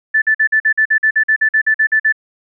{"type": "tone bursts", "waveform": "sine", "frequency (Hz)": 1754, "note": "A6", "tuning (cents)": -6, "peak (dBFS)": -9, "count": 16, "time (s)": [0.14, 2.125], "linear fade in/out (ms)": 10, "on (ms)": 80, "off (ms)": 47, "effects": []}